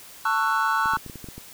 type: chord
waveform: triangle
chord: F# minor seventh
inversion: first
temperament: just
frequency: 888 / 1110 / 1332 / 1480 Hz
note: A5 / C#6 / E6 / F#6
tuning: +16 / +2 / +18 / 0 cents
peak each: -24 dBFS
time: 0.25-0.97 s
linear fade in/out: 5 ms
type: clicks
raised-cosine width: 3 ms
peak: -25 dBFS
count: 9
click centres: 0.858 / 0.936 / 0.971 / 1.063 / 1.098 / 1.157 / 1.243 / 1.287 / 1.38 s
effects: white hiss -45 dBFS RMS until 1.53 s